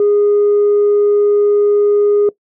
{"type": "tone", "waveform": "sine", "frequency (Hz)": 411.8, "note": "G#4", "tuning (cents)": -15, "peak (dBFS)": -7, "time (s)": [0, 2.29], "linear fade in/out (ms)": 2, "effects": ["noise-tail reverb RT60 0.1 s tail -20 dB re dry", "tanh soft clip ceiling -6 dBFS"]}